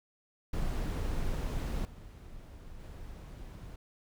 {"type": "noise with level steps", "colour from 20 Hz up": "brown", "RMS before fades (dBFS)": [-33, -48, -45], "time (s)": [0.53, 3.76], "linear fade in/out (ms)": 5, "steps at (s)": [1.85, 2.8], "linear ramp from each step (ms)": 2, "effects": []}